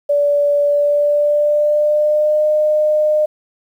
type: tone with pitch glide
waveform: sine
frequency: 578 to 608.5 Hz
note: D5 to D#5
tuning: -28 to -39 cents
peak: -11 dBFS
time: 0.09-3.26 s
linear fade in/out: 10 ms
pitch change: +89 cents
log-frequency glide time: 0.63-2.45 s
effects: 8-bit